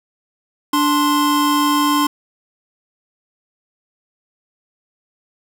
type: tone pair together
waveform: square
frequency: 292.4 / 1050 Hz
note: D4 / C6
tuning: -7 / +6 cents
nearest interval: octave + minor seventh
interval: 2213 cents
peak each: -17 dBFS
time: 0.73-2.07 s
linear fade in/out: 5 ms
effects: none